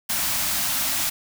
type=band-stop noise; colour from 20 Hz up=white; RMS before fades=-24 dBFS; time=0.09-1.1 s; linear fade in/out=10 ms; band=320 to 590 Hz; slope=96 dB/octave; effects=none